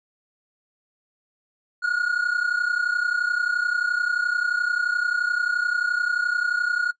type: tone pair together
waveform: triangle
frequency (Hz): 1419.5 / 1451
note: F6 / F#6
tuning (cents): +28 / -34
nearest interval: unison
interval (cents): 38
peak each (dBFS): -23 / -21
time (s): 1.82-6.92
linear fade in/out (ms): 20
effects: noise-tail reverb RT60 0.1 s tail -22 dB re dry + resampled to 16000 Hz